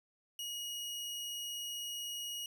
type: tone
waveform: sawtooth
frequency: 2891 Hz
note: F#7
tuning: 41 cents flat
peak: -36 dBFS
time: 0.39-2.46 s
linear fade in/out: 2 ms
effects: none